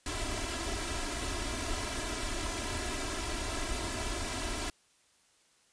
pink noise with comb filter, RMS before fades -35 dBFS, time 0.06-4.7 s, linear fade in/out 2 ms, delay 3 ms, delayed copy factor +1, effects white hiss -67 dBFS RMS until 5.72 s + resampled to 22050 Hz

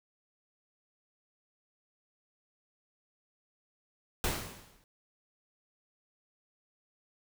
pink noise with exponential decay, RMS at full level -29 dBFS, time 4.24-4.84 s, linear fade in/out 1 ms, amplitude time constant 130 ms, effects none

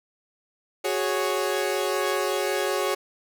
sawtooth chord, F# suspended second, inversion none, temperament equal, 370 / 415.3 / 554.4 Hz, F#4 / G#4 / C#5, 0 / 0 / 0 cents, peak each -24 dBFS, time 0.84-2.95 s, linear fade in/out 10 ms, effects none

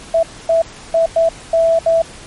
sine tone bursts at uneven times, 659.3 Hz, E5, in tune, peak -9 dBFS, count 6, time 0.14-0.23 / 0.49-0.62 / 0.94-1.06 / 1.16-1.29 / 1.53-1.79 / 1.86-2.02 s, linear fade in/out 5 ms, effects pink hiss -36 dBFS RMS until 2.26 s + MP3 48 kbps

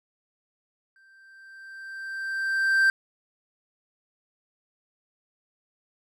triangle tone with exponential growth, 1568 Hz, G6, in tune, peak -14 dBFS, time 0.96-2.9 s, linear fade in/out 1 ms, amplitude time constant 420 ms, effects none

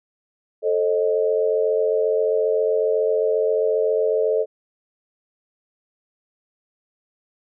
sine chord, A diminished, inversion none, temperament equal with one note detuned, 440 / 534.6 / 622.3 Hz, A4 / C5 / Eb5, 0 / +37 / 0 cents, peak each -19 / -24 / -23 dBFS, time 0.62-4.46 s, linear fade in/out 50 ms, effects none

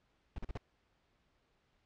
brown noise bursts, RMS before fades -39 dBFS, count 4, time 0.36-0.575 s, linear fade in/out 2 ms, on 23 ms, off 41 ms, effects pink hiss -75 dBFS RMS until 1.85 s + low-pass 4000 Hz 12 dB/octave

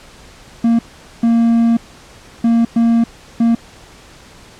triangle tone bursts at uneven times, 231.4 Hz, A#3, 13 cents flat, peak -7 dBFS, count 5, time 0.64-0.79 / 1.23-1.77 / 2.44-2.65 / 2.76-3.04 / 3.4-3.55 s, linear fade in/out 5 ms, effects pink hiss -41 dBFS RMS until 4.59 s + low-pass 8000 Hz 12 dB/octave

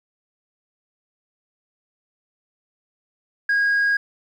sine tone, 1638 Hz, G#6, 24 cents flat, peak -14 dBFS, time 3.49-3.97 s, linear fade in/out 5 ms, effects tanh soft clip ceiling -15 dBFS + 9-bit

